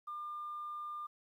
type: tone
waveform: sine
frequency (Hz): 1200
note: D6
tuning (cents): +37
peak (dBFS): -39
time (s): 0.07-1.07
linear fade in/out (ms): 10
effects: tanh soft clip ceiling -35 dBFS + 12-bit